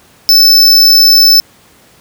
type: tone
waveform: square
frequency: 5274 Hz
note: E8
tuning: in tune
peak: -3 dBFS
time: 0.29-1.4 s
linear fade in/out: 0 ms
effects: pink hiss -44 dBFS RMS until 2 s + high-pass 80 Hz 12 dB/octave